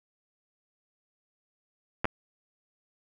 clicks, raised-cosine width 0.5 ms, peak -11 dBFS, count 2, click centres 2.045 / 2.054 s, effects none

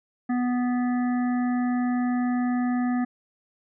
harmonic tone, 246.9 Hz, B3, in tune, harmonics 1 / 3 / 5 / 7 / 8, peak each -22 / -33 / -39 / -40 / -45 dBFS, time 0.29-3.05 s, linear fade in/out 10 ms, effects none

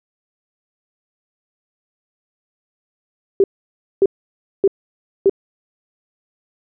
sine tone bursts, 392.2 Hz, G4, 1 cent sharp, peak -8 dBFS, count 4, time 3.4-5.296 s, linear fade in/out 2 ms, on 39 ms, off 580 ms, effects none

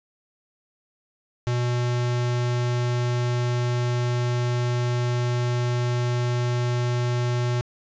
square tone, 121.9 Hz, B2, 22 cents flat, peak -22 dBFS, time 1.47-7.61 s, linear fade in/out 0 ms, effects resampled to 16000 Hz + 9-bit

